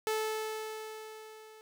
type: tone with level ramp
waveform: sawtooth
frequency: 435.7 Hz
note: A4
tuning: 17 cents flat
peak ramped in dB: -25 to -48 dBFS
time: 0.07-1.61 s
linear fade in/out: 0 ms
effects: none